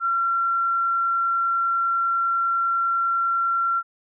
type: tone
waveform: sine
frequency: 1365 Hz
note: F6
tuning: 40 cents flat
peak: -19 dBFS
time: 0-3.83 s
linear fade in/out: 50 ms
effects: none